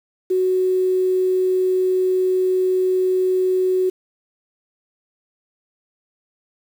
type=tone with quantisation; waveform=sine; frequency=371.1 Hz; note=F#4; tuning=5 cents sharp; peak=-15 dBFS; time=0.3-3.9 s; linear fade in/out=10 ms; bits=7; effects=none